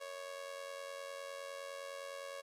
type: tone with amplitude modulation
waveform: sawtooth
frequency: 554.4 Hz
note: C#5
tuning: in tune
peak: -37 dBFS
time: 0-2.42 s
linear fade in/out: 20 ms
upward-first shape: sine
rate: 89.8 Hz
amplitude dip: 70%
effects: low-pass 11000 Hz 12 dB/octave + 13-bit